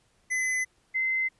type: tone pair in turn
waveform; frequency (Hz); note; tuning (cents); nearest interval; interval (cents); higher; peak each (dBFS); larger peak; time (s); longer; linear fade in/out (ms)
square / sine; 2026 / 2063; B6 / C7; +44 / -25; unison; 31; second; -26 / -24; second; 0.3-0.65 / 0.94-1.29; neither; 20
effects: pink hiss -67 dBFS RMS until 1.39 s + resampled to 24000 Hz